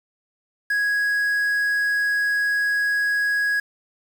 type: tone with quantisation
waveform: triangle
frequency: 1661.2 Hz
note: G#6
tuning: in tune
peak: -17 dBFS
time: 0.7-3.6 s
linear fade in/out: 5 ms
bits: 7
effects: none